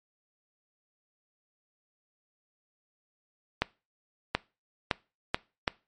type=accelerating click train; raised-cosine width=0.3 ms; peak=-8 dBFS; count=5; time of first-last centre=3.62-5.678 s; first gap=730 ms; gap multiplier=0.77; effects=noise-tail reverb RT60 0.3 s tail -22 dB re dry + MP3 48 kbps